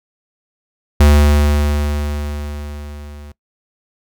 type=tone with level ramp; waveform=square; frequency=73.42 Hz; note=D2; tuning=in tune; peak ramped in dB=-6 to -34 dBFS; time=1-3.32 s; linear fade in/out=5 ms; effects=noise-tail reverb RT60 0.1 s tail -21 dB re dry